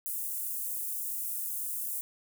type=high-pass noise; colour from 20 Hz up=white; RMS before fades=-35 dBFS; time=0.06-2.01 s; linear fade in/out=0 ms; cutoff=9000 Hz; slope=24 dB/octave; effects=none